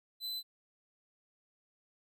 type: tone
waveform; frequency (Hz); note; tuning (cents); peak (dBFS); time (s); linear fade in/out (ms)
45% pulse; 4024; B7; +32; -36; 0.2-0.43; 50
effects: none